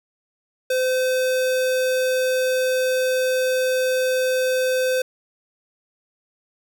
square tone, 513 Hz, C5, 34 cents flat, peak -19 dBFS, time 0.7-5.02 s, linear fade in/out 5 ms, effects none

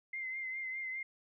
sine tone with vibrato, 2080 Hz, C7, 11 cents flat, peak -37 dBFS, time 0.13-1.03 s, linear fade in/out 5 ms, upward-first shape triangle, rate 4.9 Hz, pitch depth 42 cents each way, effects none

